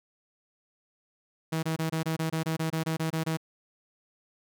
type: tone bursts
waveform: sawtooth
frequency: 160.7 Hz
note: E3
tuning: 44 cents flat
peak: -23 dBFS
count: 14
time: 1.52-3.372 s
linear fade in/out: 10 ms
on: 110 ms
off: 24 ms
effects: none